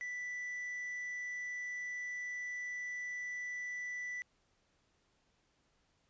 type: tone with quantisation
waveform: triangle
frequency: 1975.5 Hz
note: B6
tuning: in tune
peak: -37 dBFS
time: 0.01-4.22 s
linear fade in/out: 0 ms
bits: 10
effects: pink hiss -75 dBFS RMS until 6.09 s + resampled to 16000 Hz